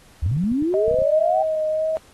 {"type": "linear sweep", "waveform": "sine", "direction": "up", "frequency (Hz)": [64.1, 784], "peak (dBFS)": -18, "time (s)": [0.22, 1.43], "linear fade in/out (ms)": 10}
{"type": "clicks", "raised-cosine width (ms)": 5, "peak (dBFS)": -21, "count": 11, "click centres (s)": [0.263, 0.314, 0.367, 0.44, 0.518, 0.624, 0.881, 0.913, 0.943, 0.988, 1.02]}
{"type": "tone with vibrato", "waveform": "sine", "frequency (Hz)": 628, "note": "D#5", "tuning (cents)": 16, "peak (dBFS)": -19, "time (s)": [0.74, 1.97], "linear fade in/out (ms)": 0, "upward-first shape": "sine", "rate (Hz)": 1.9, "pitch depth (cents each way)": 20}
{"effects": ["pink hiss -52 dBFS RMS until 2.13 s", "AAC 32 kbps"]}